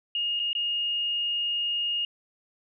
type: tone with dropouts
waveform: sine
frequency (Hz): 2850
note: F7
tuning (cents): +34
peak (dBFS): -25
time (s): 0.15-2.05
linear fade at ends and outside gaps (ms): 2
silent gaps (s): 0.394-0.398 / 0.531-0.551
effects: none